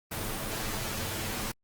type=noise with comb filter; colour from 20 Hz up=pink; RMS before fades=-34 dBFS; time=0.11-1.52 s; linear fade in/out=10 ms; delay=9.1 ms; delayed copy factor=+0.75; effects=Opus 32 kbps